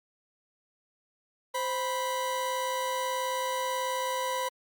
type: tone pair together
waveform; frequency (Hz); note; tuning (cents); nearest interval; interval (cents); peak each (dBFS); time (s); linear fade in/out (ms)
40% pulse; 521 / 983.5; C5 / B5; -7 / -7; major seventh; 1100; -32 / -30; 1.54-4.49; 10
effects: Opus 48 kbps